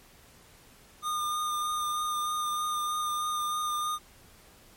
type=tone with vibrato; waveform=square; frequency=1215 Hz; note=D#6; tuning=42 cents flat; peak=-29 dBFS; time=1.02-3.99 s; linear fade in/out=50 ms; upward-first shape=triangle; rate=3.2 Hz; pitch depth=18 cents each way; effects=pink hiss -56 dBFS RMS until 4.76 s + MP3 64 kbps